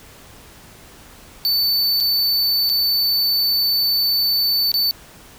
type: tone with dropouts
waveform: square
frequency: 4515 Hz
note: C#8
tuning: 31 cents sharp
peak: -16 dBFS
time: 1.45-4.91 s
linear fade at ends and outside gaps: 0 ms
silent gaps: 2.002-2.007 / 2.692-2.698 / 4.717-4.741 s
effects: pink hiss -44 dBFS RMS until 5.38 s